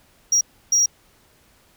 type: tone bursts at uneven times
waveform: sine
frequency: 5690 Hz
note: F8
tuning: 31 cents sharp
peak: -12 dBFS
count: 2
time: 0.32-0.41 / 0.72-0.86 s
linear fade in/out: 5 ms
effects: tanh soft clip ceiling -12 dBFS + pink hiss -57 dBFS RMS until 1.76 s